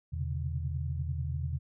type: tone cluster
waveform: sine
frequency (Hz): 82.2 / 125.4 / 134.5 / 145.7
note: E2 / B2 / C3 / D3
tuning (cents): -4 / +27 / +48 / -13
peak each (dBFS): -33 / -38 / -39 / -39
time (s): 0.12-1.59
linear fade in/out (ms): 20
effects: none

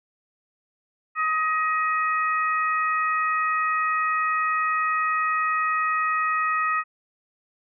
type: harmonic tone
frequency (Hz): 630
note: D#5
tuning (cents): +21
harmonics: 2 / 3 / 4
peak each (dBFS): -22 / -27 / -32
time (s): 1.15-6.84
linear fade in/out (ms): 50
effects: none

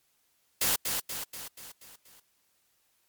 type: noise with echo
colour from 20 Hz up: white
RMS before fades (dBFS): -26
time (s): 0.61-0.76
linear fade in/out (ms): 5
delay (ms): 240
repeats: 6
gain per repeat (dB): -5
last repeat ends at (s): 2.2
effects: white hiss -71 dBFS RMS until 3.08 s + MP3 96 kbps

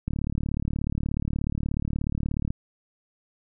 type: click train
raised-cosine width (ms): 5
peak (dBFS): -15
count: 90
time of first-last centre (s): 0.08-2.505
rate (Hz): 36.7
effects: none

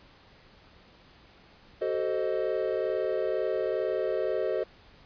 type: chord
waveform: triangle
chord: F# diminished seventh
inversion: none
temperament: equal with one note detuned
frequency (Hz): 377.8 / 440 / 523.3 / 622.3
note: F#4 / A4 / C5 / Eb5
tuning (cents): +36 / 0 / 0 / 0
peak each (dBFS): -30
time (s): 1.81-4.64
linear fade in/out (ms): 10
effects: pink hiss -56 dBFS RMS until 5.05 s + resampled to 11025 Hz

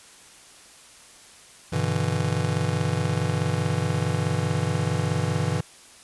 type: chord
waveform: square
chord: E minor seventh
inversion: first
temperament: just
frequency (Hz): 98.89 / 123.61 / 148.33 / 164.81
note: G2 / B2 / D3 / E3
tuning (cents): +16 / +2 / +18 / 0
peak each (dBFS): -29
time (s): 1.72-5.61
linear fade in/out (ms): 10
effects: white hiss -49 dBFS RMS until 6.03 s + resampled to 24000 Hz

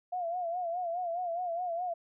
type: tone with vibrato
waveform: sine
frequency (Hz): 698.5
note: F5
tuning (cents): 0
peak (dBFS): -31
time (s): 0.12-1.94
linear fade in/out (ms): 10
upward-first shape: sine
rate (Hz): 4.8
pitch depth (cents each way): 85
effects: none

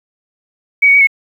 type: tone with pitch steps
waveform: sine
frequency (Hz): 2265 / 2232 / 2263 / 2192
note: C#7 / C#7 / C#7 / C#7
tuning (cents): +37 / +11 / +35 / -20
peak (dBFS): -5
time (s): 0.82-1.072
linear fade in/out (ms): 10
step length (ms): 63
effects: 7-bit

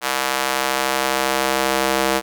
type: tone with high-pass filter sweep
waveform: square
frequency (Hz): 66.3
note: C2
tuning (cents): +23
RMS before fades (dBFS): -20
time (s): 0.01-2.22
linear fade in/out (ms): 50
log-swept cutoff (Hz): 900 to 430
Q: 0.81
effects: none

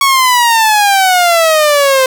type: exponential sweep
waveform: sawtooth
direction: down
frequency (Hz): 1118 to 516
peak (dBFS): -3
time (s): 0.01-2.06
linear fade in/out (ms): 2
effects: none

